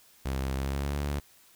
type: tone with pitch glide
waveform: sawtooth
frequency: 66.7 to 71.9 Hz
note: C2 to D2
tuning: +34 to -36 cents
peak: -25 dBFS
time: 0.25-1.2 s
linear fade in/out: 10 ms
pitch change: +130 cents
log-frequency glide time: 0.55-0.98 s
effects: white hiss -59 dBFS RMS until 1.55 s